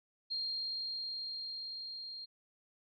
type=tone with level ramp; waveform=sine; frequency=4213 Hz; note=C8; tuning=11 cents sharp; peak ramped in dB=-34 to -43 dBFS; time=0.3-2.26 s; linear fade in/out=20 ms; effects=none